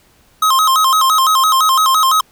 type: tone with vibrato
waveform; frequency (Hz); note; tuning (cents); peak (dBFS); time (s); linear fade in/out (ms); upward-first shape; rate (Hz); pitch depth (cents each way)
square; 1158; D6; -25; -10; 0.42-2.21; 5; square; 5.9; 160
effects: pink hiss -52 dBFS RMS until 2.31 s